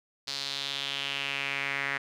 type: tone with band-pass filter sweep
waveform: sawtooth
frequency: 139.1 Hz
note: C#3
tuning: 6 cents sharp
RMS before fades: -33 dBFS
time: 0.27-1.98 s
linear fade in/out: 10 ms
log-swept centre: 4500 to 1900 Hz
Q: 3.7
effects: none